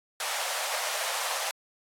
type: high-pass noise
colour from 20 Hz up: pink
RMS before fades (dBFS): -31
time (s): 0.2-1.51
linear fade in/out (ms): 2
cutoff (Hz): 550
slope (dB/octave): 48
effects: low-pass 12000 Hz 12 dB/octave + AAC 64 kbps